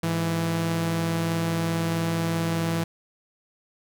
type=tone pair together; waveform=sawtooth; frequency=104.4 / 165.72 Hz; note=G#2 / E3; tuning=+10 / +9 cents; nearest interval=minor sixth; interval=799 cents; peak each=-28 / -20 dBFS; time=0.03-2.84 s; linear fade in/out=5 ms; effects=none